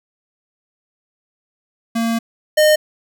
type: tone pair in turn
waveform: square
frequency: 229.1 / 611.6 Hz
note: A#3 / D#5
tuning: -30 / -30 cents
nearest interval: octave + perfect fourth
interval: 1700 cents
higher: second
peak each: -17 / -10 dBFS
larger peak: second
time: 1.95-2.19 / 2.57-2.76 s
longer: first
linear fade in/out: 10 ms
effects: none